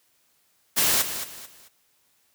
white noise with echo, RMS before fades -21 dBFS, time 0.76-1.03 s, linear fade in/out 20 ms, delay 220 ms, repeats 3, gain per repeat -10 dB, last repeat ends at 1.69 s, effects white hiss -66 dBFS RMS until 2.34 s + high-pass 60 Hz 12 dB/octave

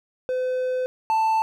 triangle tone pair in turn, 509 / 884.5 Hz, C5 / A5, -48 / +9 cents, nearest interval minor seventh, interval 957 cents, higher second, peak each -20 / -16 dBFS, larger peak second, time 0.29-0.86 / 1.1-1.42 s, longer first, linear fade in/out 0 ms, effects none

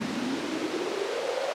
pink noise with high-pass filter sweep, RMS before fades -30 dBFS, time 0-1.54 s, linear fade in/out 20 ms, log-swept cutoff 210 to 600 Hz, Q 7, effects low-pass 5000 Hz 12 dB/octave

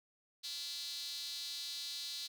square tone with high-pass filter, 155.56 Hz, D#3, in tune, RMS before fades -43 dBFS, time 0.43-2.28 s, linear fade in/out 20 ms, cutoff 4100 Hz, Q 5.4, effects none

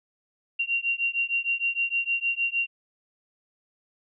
sine beating tone pair, 2757 / 2763.5 Hz, F7 / F7, -23 / -19 cents, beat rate 6.5 Hz, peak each -27 dBFS, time 0.59-2.67 s, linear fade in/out 10 ms, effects none

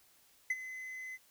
triangle tone with ADSR envelope, 2034 Hz, C7, 50 cents flat, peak -26 dBFS, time 0.5-1.18 s, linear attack 5 ms, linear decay 38 ms, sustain -14 dB, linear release 35 ms, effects white hiss -66 dBFS RMS until 1.3 s

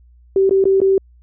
sine tone with dropouts, 386.5 Hz, G4, 24 cents flat, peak -10 dBFS, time 0.36-0.98 s, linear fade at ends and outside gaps 2 ms, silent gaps 0.494-0.509 / 0.641-0.654 / 0.803-0.816 s, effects added 60 Hz sine -45 dBFS peak until 1.22 s

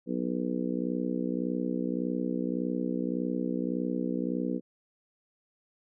harmonic tone, 61.74 Hz, B1, in tune, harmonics 3 / 4 / 5 / 6 / 7 / 8, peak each -34 / -32 / -34 / -42 / -39 / -38 dBFS, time 0.06-4.61 s, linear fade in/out 50 ms, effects none

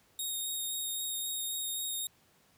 10% pulse tone with vibrato, 3729 Hz, A#7, in tune, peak -27 dBFS, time 0.19-2.07 s, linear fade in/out 2 ms, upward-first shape sine, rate 3.8 Hz, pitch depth 13 cents each way, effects pink hiss -66 dBFS RMS until 2.57 s + high-pass 80 Hz 12 dB/octave

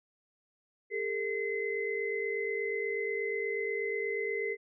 sine tone cluster, 404.3 / 452.6 / 2050 Hz, G#4 / A4 / C7, -46 / +49 / -36 cents, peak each -35 / -35 / -35 dBFS, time 0.9-4.57 s, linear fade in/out 50 ms, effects none

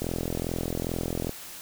click train, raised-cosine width 2 ms, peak -16 dBFS, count 55, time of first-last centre 0.02-1.294 s, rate 42.4 Hz, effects white hiss -42 dBFS RMS until 1.61 s

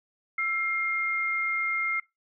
sine tone pair together, 1336 / 2121 Hz, E6 / C7, +23 / +23 cents, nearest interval minor sixth, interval 800 cents, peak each -32 / -26 dBFS, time 0.38-2 s, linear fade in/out 5 ms, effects noise-tail reverb RT60 0.2 s tail -22 dB re dry

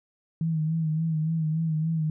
sine tone with vibrato, 159.3 Hz, D#3, 41 cents sharp, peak -23 dBFS, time 0.41-2.1 s, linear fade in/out 2 ms, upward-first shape sine, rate 3.5 Hz, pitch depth 51 cents each way, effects none

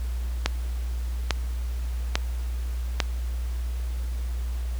click train, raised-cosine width 0.2 ms, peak -4 dBFS, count 4, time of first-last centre 0.46-3.002 s, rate 1.18 Hz, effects added 60 Hz sine -26 dBFS peak until 4.79 s + pink hiss -47 dBFS RMS until 4.79 s

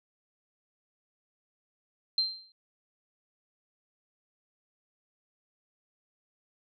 sine tone with exponential decay, 4143 Hz, C8, 18 cents flat, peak -21 dBFS, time 2.18-2.52 s, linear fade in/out 2 ms, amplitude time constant 72 ms, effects none

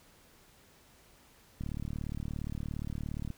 click train, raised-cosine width 5 ms, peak -25 dBFS, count 64, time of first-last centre 1.61-3.304 s, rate 37.2 Hz, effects pink hiss -61 dBFS RMS until 3.37 s

